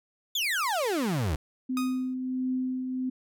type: exponential sweep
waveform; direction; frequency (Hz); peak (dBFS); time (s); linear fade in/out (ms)
35% pulse; down; 3600 to 67.8; -24; 0.35-1.36; 5
type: tone with tremolo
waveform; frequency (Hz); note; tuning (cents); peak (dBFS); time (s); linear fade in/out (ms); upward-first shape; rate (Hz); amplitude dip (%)
sine; 256.6; C4; -34; -25; 1.69-3.1; 10; triangle; 1.5; 45
type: tone with exponential decay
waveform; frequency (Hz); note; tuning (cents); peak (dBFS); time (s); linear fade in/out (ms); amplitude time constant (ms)
sawtooth; 1244.5; D#6; 0; -26; 1.77-2.14; 1; 80
effects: none